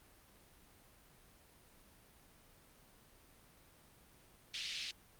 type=band-pass noise; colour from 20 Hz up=white; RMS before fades=-41 dBFS; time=4.54-4.91 s; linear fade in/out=2 ms; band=2400 to 4800 Hz; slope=24 dB/octave; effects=pink hiss -64 dBFS RMS until 5.19 s + Opus 32 kbps